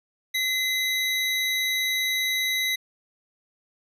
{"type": "tone pair together", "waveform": "square", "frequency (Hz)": [2045, 3885], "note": ["C7", "B7"], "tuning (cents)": [-40, -29], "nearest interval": "major seventh", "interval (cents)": 1111, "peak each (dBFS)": [-26, -27], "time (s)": [0.34, 2.76], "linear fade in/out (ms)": 10, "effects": ["resampled to 32000 Hz"]}